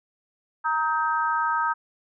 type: chord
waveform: sine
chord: Eb major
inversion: second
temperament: equal with one note detuned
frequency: 932.3 / 1268.5 / 1568 Hz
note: Bb5 / Eb6 / G6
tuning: 0 / +33 / 0 cents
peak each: -25 / -25 / -28 dBFS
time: 0.64-1.74 s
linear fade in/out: 20 ms
effects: none